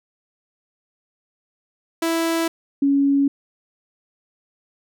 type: tone pair in turn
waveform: sawtooth / sine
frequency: 330 / 279.1 Hz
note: E4 / C#4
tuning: +2 / +12 cents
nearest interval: minor third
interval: 290 cents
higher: first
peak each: -15 / -14 dBFS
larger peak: second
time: 2.02-2.48 / 2.82-3.28 s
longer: neither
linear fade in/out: 5 ms
effects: none